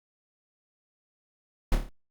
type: noise with echo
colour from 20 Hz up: brown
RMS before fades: -20 dBFS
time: 1.72-1.75 s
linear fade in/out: 2 ms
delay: 28 ms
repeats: 5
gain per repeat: -5 dB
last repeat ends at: 1.89 s
effects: Opus 48 kbps